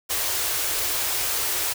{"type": "band-stop noise", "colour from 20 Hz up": "white", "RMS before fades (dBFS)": -25, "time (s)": [0.09, 1.74], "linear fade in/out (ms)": 20, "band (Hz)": [120, 300], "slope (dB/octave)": 48, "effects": []}